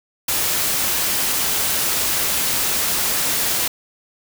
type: noise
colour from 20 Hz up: white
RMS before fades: -20 dBFS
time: 0.28-3.68 s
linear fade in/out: 5 ms
effects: none